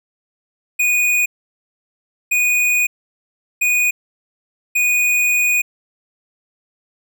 square tone bursts at uneven times, 2470 Hz, D#7, 13 cents flat, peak -14 dBFS, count 4, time 0.79-1.26 / 2.31-2.87 / 3.61-3.91 / 4.75-5.62 s, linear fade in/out 10 ms, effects none

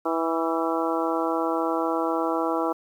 harmonic tone with a mistuned harmonic, 163.8 Hz, E3, 11 cents flat, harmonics 2 / 3 / 4 / 5 / 6 / 7 / 8, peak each -27 / -29 / -30 / -31 / -32 / -32 / -33 dBFS, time 0.05-2.73 s, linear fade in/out 10 ms, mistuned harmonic 8, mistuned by +36 cents, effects 9-bit

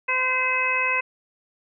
harmonic tone, 513 Hz, C5, 34 cents flat, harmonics 1 / 2 / 3 / 4 / 5, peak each -33 / -27 / -30 / -26 / -23 dBFS, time 0.08-1.01 s, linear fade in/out 10 ms, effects none

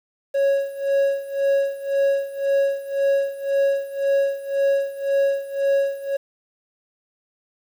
triangle tone with tremolo, 553 Hz, C#5, 4 cents flat, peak -13 dBFS, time 0.34-6.17 s, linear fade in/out 10 ms, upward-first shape sine, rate 1.9 Hz, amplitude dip 85%, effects 8-bit

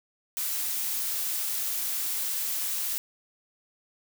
blue noise, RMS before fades -30 dBFS, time 0.37-2.98 s, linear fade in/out 0 ms, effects none

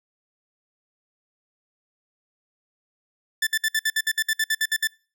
sawtooth tone bursts, 1760 Hz, A6, in tune, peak -16 dBFS, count 14, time 3.42-4.873 s, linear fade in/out 5 ms, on 49 ms, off 59 ms, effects noise-tail reverb RT60 0.4 s tail -26 dB re dry

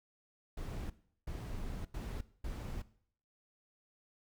brown noise bursts at uneven times, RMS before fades -41 dBFS, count 4, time 0.57-0.9 / 1.27-1.85 / 1.94-2.21 / 2.44-2.82 s, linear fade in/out 5 ms, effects noise-tail reverb RT60 0.6 s tail -18 dB re dry

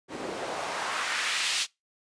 white noise with band-pass filter sweep, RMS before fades -31 dBFS, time 0.08-1.67 s, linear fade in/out 50 ms, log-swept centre 300 to 3800 Hz, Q 1.2, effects noise-tail reverb RT60 0.2 s tail -23 dB re dry + resampled to 22050 Hz

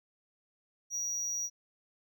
triangle tone, 5770 Hz, F#8, 44 cents flat, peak -31 dBFS, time 0.9-1.5 s, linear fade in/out 50 ms, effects none

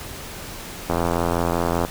click train, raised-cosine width 1 ms, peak -7 dBFS, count 82, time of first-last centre 0.9-1.85 s, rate 85.3 Hz, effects pink hiss -35 dBFS RMS until 1.9 s

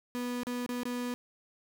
35% pulse tone with dropouts, 245.3 Hz, B3, 12 cents flat, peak -31 dBFS, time 0.15-1.14 s, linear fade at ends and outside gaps 0 ms, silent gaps 0.433-0.469 / 0.663-0.691 / 0.833-0.854 s, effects none

